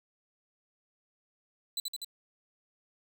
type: tone with echo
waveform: sawtooth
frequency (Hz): 4000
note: B7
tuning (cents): +21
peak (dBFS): -28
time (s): 1.77-1.8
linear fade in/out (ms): 2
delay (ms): 82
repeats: 3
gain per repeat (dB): -2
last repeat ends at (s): 2.046
effects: none